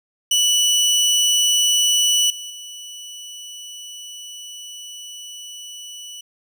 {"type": "tone with level steps", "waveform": "25% pulse", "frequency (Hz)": 2960, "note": "F#7", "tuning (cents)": 0, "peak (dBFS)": [-11, -27, -30], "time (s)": [0.31, 6.21], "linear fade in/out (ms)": 5, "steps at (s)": [2.3, 2.5], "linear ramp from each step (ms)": 2, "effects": []}